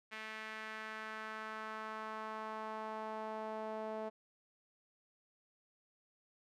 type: tone with band-pass filter sweep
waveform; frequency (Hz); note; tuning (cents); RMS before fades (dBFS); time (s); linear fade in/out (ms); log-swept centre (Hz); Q
sawtooth; 218; A3; -16; -44; 0.11-4.1; 20; 2100 to 650; 2
effects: none